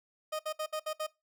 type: tone bursts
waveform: 30% pulse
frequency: 620 Hz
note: D#5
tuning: 6 cents flat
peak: -30 dBFS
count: 6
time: 0.32-1.068 s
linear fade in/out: 10 ms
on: 73 ms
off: 62 ms
effects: noise-tail reverb RT60 0.2 s tail -19 dB re dry